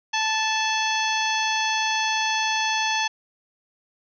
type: harmonic tone with a mistuned harmonic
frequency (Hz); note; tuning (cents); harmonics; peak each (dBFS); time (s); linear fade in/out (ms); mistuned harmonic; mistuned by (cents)
877; A5; -6; 1 / 2 / 3 / 4 / 5 / 6 / 7; -25 / -28 / -28 / -29 / -33 / -36 / -32; 0.13-3.08; 10; 4; -66
effects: none